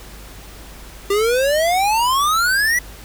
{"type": "exponential sweep", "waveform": "square", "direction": "up", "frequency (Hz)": [392, 1984], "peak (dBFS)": -15, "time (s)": [1.1, 2.79], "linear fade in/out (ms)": 5, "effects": ["added 50 Hz sine -38 dBFS peak until 3.04 s", "pink hiss -40 dBFS RMS until 3.04 s"]}